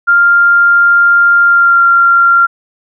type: tone with pitch glide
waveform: sine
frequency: 1396.9 to 1382.5 Hz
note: F6 to F6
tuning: 0 to -18 cents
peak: -4 dBFS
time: 0.07-2.47 s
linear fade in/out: 20 ms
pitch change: -18 cents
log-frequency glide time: 1.44-1.82 s
effects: none